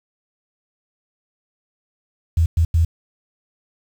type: tone bursts at uneven times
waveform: sine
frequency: 82.5 Hz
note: E2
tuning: 2 cents sharp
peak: -12 dBFS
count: 3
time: 2.37-2.46 / 2.57-2.65 / 2.74-2.85 s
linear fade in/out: 5 ms
effects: 7-bit